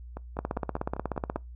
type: two click trains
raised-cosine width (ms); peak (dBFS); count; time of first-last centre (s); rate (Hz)
1; -15 / -23; 17 / 7; 0.39-1.36 / 0.17-1.363; 16.5 / 5.03
effects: noise-tail reverb RT60 0.2 s tail -24 dB re dry + added 60 Hz sine -41 dBFS peak until 1.55 s